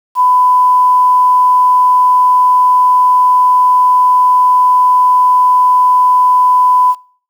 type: tone with quantisation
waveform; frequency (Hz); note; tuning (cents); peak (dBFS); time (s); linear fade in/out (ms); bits
sine; 1000; B5; +21; -6; 0.15-6.95; 50; 6
effects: noise-tail reverb RT60 0.5 s tail -25 dB re dry